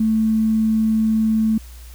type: tone with tanh clipping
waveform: triangle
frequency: 220 Hz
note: A3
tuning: in tune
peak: -14 dBFS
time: 0-1.58 s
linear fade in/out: 5 ms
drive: 3 dB
effects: added 60 Hz sine -36 dBFS peak until 1.94 s + white hiss -47 dBFS RMS until 1.94 s